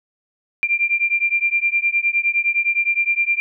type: beating tone pair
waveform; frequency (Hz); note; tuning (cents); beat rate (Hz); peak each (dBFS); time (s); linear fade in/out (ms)
sine; 2374 / 2383.7; D7 / D7; +18 / +25; 9.7; -19; 0.63-3.4; 0
effects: none